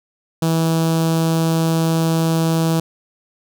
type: tone with notch filter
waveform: sawtooth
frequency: 163.1 Hz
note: E3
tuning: 18 cents flat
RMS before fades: -17 dBFS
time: 0.42-2.8 s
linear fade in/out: 5 ms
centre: 2000 Hz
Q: 1.1
effects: none

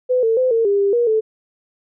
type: tone with pitch steps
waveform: sine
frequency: 504 / 450 / 512 / 455.6 / 402.1 / 399.2 / 476.7 / 437.9 Hz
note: B4 / A4 / C5 / A#4 / G4 / G4 / A#4 / A4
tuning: +35 / +39 / -38 / -40 / +44 / +32 / +39 / -8 cents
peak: -13 dBFS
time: 0.09-1.21 s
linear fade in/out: 20 ms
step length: 140 ms
effects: none

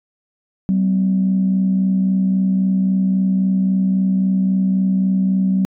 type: tone pair together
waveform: sine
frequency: 190.28 / 254 Hz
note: F#3 / B3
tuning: +49 / +49 cents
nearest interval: perfect fourth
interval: 500 cents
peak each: -13 / -24 dBFS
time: 0.69-5.65 s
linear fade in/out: 0 ms
effects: tanh soft clip ceiling -7 dBFS

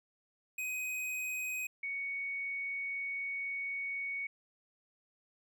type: tone pair in turn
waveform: square / sine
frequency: 2511 / 2229 Hz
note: D#7 / C#7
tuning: +15 / +9 cents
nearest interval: major second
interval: 206 cents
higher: first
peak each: -36 / -35 dBFS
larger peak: second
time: 0.58-1.67 / 1.83-4.27 s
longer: second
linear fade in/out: 5 ms
effects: none

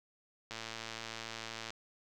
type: click train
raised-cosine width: 0.2 ms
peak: -24 dBFS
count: 136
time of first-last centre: 0.51-1.705 s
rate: 113 Hz
effects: none

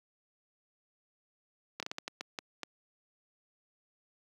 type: slowing click train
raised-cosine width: 0.2 ms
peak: -19 dBFS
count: 9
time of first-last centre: 1.8-2.633 s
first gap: 27 ms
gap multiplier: 1.37
effects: high-pass 200 Hz 12 dB/octave + 10-bit

